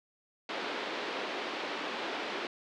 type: band-pass noise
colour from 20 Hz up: pink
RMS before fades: -37 dBFS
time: 0.49-2.47 s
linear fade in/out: 2 ms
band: 290 to 4000 Hz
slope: 24 dB/octave
effects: none